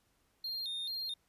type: tone with vibrato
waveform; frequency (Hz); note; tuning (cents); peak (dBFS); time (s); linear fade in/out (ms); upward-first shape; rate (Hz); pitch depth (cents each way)
triangle; 3924; B7; -12; -35; 0.44-1.14; 5; square; 2.3; 120
effects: pink hiss -74 dBFS RMS until 1.28 s + resampled to 32000 Hz